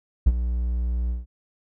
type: tone with ADSR envelope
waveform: triangle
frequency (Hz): 59.9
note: A#1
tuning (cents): +48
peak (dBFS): -8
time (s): 0.26-1.26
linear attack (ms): 11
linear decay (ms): 43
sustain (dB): -12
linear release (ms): 160
effects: none